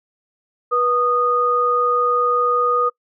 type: tone pair together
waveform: sine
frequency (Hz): 487 / 1233.9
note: B4 / D#6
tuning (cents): -24 / -15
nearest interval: octave + major third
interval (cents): 1609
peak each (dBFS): -20 / -16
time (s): 0.71-2.9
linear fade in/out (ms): 20
effects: noise-tail reverb RT60 0.1 s tail -23 dB re dry